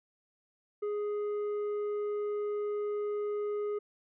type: tone with tanh clipping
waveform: triangle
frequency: 415.3 Hz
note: G#4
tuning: in tune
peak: -32 dBFS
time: 0.82-3.79 s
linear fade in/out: 10 ms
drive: 10 dB
effects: none